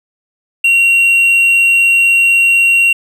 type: tone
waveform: triangle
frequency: 2748 Hz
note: F7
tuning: 29 cents flat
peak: -5 dBFS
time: 0.64-2.93 s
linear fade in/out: 5 ms
effects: none